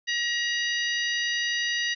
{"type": "harmonic tone with a mistuned harmonic", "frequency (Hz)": 951, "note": "A#5", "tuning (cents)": 34, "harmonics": [2, 3, 4, 5, 6], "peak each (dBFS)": [-27, -31, -33, -35, -37], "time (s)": [0.07, 1.95], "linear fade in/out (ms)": 20, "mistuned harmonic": 6, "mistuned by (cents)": 59, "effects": []}